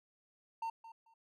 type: tone with echo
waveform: triangle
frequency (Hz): 908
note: A#5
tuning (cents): -46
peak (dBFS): -34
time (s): 0.62-0.7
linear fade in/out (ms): 5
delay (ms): 220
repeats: 2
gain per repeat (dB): -14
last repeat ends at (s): 1.14
effects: none